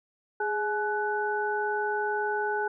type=tone cluster; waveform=sine; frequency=416.2 / 851 / 1489 Hz; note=G#4 / G#5 / F#6; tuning=+4 / +42 / +11 cents; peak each=-30 / -30 / -31 dBFS; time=0.4-2.68 s; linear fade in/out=5 ms; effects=none